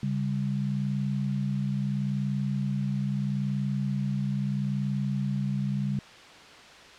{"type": "tone pair together", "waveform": "sine", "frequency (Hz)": [138.59, 199.36], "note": ["C#3", "G3"], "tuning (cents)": [0, 29], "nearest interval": "tritone", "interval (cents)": 629, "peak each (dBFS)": [-28, -29], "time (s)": [0.03, 5.99], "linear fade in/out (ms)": 2, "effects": ["white hiss -48 dBFS RMS until 6.98 s", "low-pass 4000 Hz 12 dB/octave"]}